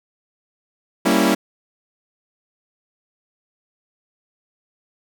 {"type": "chord", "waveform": "sawtooth", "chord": "G diminished seventh", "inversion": "none", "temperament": "equal", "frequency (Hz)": [196, 233.1, 277.2, 329.6], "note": ["G3", "Bb3", "Db4", "Fb4"], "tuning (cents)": [0, 0, 0, 0], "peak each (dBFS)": -16, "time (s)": [1.05, 1.35], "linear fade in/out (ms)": 10, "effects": []}